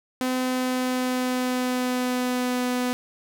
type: tone with pitch glide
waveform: sawtooth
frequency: 255.3 to 249 Hz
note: C4 to B3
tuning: -42 to +14 cents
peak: -19 dBFS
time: 0.21-2.93 s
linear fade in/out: 0 ms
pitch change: -44 cents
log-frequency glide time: 0.41-2.64 s
effects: none